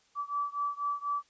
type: beating tone pair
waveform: sine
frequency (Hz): 1153 / 1157.1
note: D6 / D6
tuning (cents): -32 / -26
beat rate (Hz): 4.1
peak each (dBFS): -33 / -34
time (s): 0.15-1.23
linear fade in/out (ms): 50
effects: white hiss -67 dBFS RMS until 1.29 s + resampled to 16000 Hz